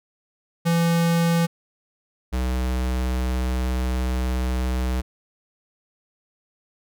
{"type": "tone pair in turn", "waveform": "square", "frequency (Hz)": [168.4, 63.08], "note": ["E3", "B1"], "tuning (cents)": [37, 37], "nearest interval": "octave + perfect fourth", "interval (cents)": 1700, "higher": "first", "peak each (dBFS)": [-18, -22], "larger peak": "first", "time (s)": [[0.65, 1.47], [2.32, 5.02]], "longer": "second", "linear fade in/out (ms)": 20, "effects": []}